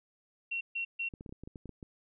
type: tone bursts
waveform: sine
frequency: 2731 Hz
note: F7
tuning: 39 cents flat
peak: -32 dBFS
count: 3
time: 0.51-1.09 s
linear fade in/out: 10 ms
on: 100 ms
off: 140 ms
type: clicks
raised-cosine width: 3 ms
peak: -32 dBFS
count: 11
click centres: 1.138 / 1.209 / 1.262 / 1.293 / 1.325 / 1.436 / 1.475 / 1.558 / 1.657 / 1.693 / 1.828 s
effects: none